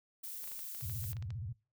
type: noise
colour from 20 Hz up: violet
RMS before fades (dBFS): -44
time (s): 0.23-1.13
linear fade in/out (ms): 10
type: clicks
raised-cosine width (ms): 0.2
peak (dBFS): -35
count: 12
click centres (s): 0.441 / 0.476 / 0.518 / 0.592 / 0.748 / 0.81 / 0.897 / 1.04 / 1.131 / 1.168 / 1.225 / 1.305
type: tone with vibrato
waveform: sine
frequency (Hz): 103.83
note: G#2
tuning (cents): 0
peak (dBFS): -38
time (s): 0.82-1.53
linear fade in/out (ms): 10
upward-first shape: square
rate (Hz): 15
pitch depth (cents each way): 280
effects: noise-tail reverb RT60 0.3 s tail -22 dB re dry